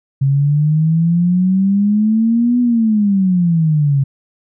sine exponential two-way sweep, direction up then down, 135.1 to 246.9 to 135.1 Hz, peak -10 dBFS, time 0.21-4.04 s, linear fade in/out 10 ms, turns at 2.6 s, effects none

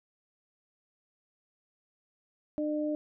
sine tone pair together, 301.5 / 603 Hz, D4 / D5, +46 / +46 cents, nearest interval octave, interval 1200 cents, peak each -30 / -33 dBFS, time 2.58-2.95 s, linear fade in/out 0 ms, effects none

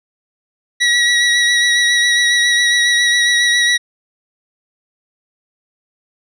25% pulse tone with vibrato, 1922 Hz, B6, 48 cents flat, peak -7 dBFS, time 0.8-3.78 s, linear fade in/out 20 ms, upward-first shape sine, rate 7.3 Hz, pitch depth 22 cents each way, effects resampled to 22050 Hz

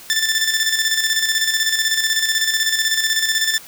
15% pulse tone with tremolo, 1769 Hz, A6, 9 cents sharp, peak -8 dBFS, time 0.1-3.58 s, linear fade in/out 0 ms, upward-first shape square, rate 16 Hz, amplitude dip 50%, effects white hiss -40 dBFS RMS until 3.67 s

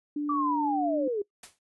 sine tone with pitch glide, 293.7 to 296.6 Hz, D4 to D4, 0 to +17 cents, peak -27 dBFS, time 0.16-1.08 s, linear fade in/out 5 ms, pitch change +17 cents, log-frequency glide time 0.86-0.96 s
sine linear sweep, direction down, 1179 to 389.1 Hz, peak -26 dBFS, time 0.29-1.22 s, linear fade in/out 5 ms
white noise with exponential decay, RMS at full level -40 dBFS, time 1.43-1.59 s, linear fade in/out 5 ms, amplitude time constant 34 ms
effects noise-tail reverb RT60 0.1 s tail -21 dB re dry + resampled to 24000 Hz

